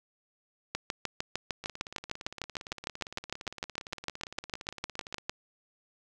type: two click trains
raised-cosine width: 0.2 ms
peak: -24 / -14 dBFS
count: 63 / 31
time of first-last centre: 1.64-5.183 / 0.75-5.295 s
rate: 17.5 / 6.6 Hz
effects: none